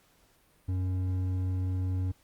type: tone with hard clipping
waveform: triangle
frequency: 92.5 Hz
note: F#2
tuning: in tune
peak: -29 dBFS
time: 0.68-2.12 s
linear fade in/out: 10 ms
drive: 10 dB
effects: pink hiss -65 dBFS RMS until 2.23 s + Opus 48 kbps